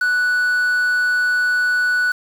triangle tone with quantisation, 1480 Hz, F#6, in tune, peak -13 dBFS, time 0.01-2.12 s, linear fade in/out 5 ms, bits 6, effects none

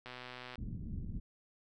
click train, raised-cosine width 0.3 ms, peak -30 dBFS, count 63, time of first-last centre 0.06-0.556 s, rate 125 Hz
pink low-pass noise, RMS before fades -41 dBFS, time 0.58-1.2 s, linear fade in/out 5 ms, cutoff 230 Hz, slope 24 dB/octave
effects none

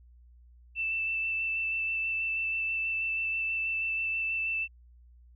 sine tone with vibrato, 2656 Hz, E7, 12 cents sharp, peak -28 dBFS, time 0.75-4.68 s, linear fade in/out 50 ms, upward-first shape square, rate 6.2 Hz, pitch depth 9 cents each way, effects added 60 Hz sine -53 dBFS peak until 5.35 s

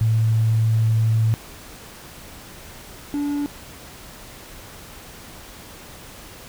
sine / triangle tone pair in turn, 111.5 / 288.7 Hz, A2 / D4, +23 / -30 cents, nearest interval octave + major third, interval 1647 cents, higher second, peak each -15 / -19 dBFS, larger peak first, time 0.01-1.34 / 3.14-3.46 s, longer first, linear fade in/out 0 ms, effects pink hiss -41 dBFS RMS until 6.48 s

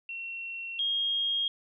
sine tone pair in turn, 2723 / 3250 Hz, F7 / G#7, -44 / -38 cents, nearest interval minor third, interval 306 cents, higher second, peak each -35 / -26 dBFS, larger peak second, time 0.09-0.79 / 0.79-1.48 s, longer first, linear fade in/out 2 ms, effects none

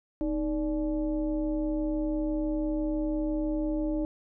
sine tone with frequency modulation, 310 Hz, D#4, 6 cents flat, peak -26 dBFS, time 0.21-4.05 s, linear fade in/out 0 ms, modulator 274 Hz, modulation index 0.78, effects none

